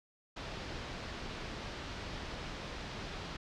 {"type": "low-pass noise", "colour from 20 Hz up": "pink", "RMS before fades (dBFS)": -43, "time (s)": [0.36, 3.37], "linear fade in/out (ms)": 10, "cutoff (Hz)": 5100, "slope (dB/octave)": 24, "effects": []}